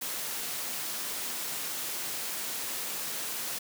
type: high-pass noise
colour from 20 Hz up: white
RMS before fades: -35 dBFS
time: 0.01-3.59 s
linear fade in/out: 10 ms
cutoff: 150 Hz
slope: 12 dB/octave
effects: none